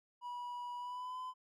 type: tone with pitch glide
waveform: triangle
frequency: 974 to 1015.9 Hz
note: B5 to B5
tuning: -24 to +49 cents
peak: -39 dBFS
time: 0.21-1.34 s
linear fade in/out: 50 ms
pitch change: +73 cents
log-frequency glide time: 0.77-1.19 s
effects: none